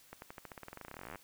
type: accelerating click train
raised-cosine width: 0.5 ms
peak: -30 dBFS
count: 29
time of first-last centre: 0.13-1.157 s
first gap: 91 ms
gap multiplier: 0.92
effects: white hiss -62 dBFS RMS until 1.23 s